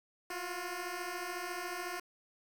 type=beating tone pair; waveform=10% pulse; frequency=346 / 360 Hz; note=F4 / F#4; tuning=-16 / -47 cents; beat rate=14 Hz; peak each=-34 / -31 dBFS; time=0.3-2 s; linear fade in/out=5 ms; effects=9-bit